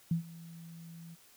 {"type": "tone with ADSR envelope", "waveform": "sine", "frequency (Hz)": 166.7, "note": "E3", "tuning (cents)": 20, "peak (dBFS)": -25, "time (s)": [0.11, 1.16], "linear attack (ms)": 4, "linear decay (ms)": 110, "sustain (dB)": -21, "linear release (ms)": 27, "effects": ["white hiss -61 dBFS RMS until 1.36 s"]}